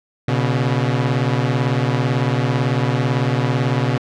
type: beating tone pair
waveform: sawtooth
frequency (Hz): 122.7 / 140.7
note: B2 / C#3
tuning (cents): -11 / +26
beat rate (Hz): 18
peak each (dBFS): -14 / -16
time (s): 0.28-3.98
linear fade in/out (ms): 5
effects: low-pass 4000 Hz 12 dB/octave